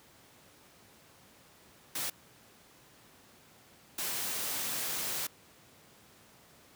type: noise bursts at uneven times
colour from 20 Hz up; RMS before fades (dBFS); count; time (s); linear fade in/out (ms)
white; -35; 2; 1.95-2.1 / 3.98-5.27; 5
effects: pink hiss -59 dBFS RMS until 6.75 s + high-pass 100 Hz 12 dB/octave